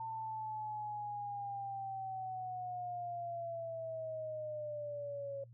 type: linear sweep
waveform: sine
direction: down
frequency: 898 to 550 Hz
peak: -39 dBFS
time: 0-5.44 s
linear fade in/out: 5 ms
effects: noise-tail reverb RT60 0.1 s tail -23 dB re dry + added 118 Hz sine -54 dBFS peak until 5.53 s